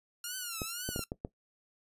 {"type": "tone with vibrato", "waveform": "5% pulse", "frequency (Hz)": 1396.9, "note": "F6", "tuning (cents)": 0, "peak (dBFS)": -26, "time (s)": [0.24, 1.04], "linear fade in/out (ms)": 2, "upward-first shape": "triangle", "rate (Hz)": 2, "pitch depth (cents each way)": 160}
{"type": "clicks", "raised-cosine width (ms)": 2, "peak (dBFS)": -22, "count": 6, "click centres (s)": [0.618, 0.89, 0.961, 0.993, 1.119, 1.249]}
{"effects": ["noise-tail reverb RT60 0.1 s tail -17 dB re dry", "resampled to 32000 Hz"]}